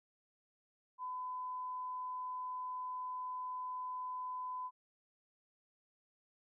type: tone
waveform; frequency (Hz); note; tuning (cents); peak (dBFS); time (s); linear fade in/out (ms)
sine; 1008; B5; +35; -39; 0.98-4.71; 50
effects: none